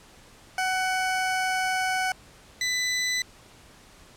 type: tone pair in turn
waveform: 20% pulse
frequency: 748 / 1996.9 Hz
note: F#5 / B6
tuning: +19 / +19 cents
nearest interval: octave + perfect fourth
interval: 1700 cents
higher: second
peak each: -19 dBFS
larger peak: neither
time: 0.58-2.12 / 2.61-3.22 s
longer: first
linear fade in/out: 2 ms
effects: pink hiss -52 dBFS RMS until 4.16 s + low-pass 10000 Hz 12 dB/octave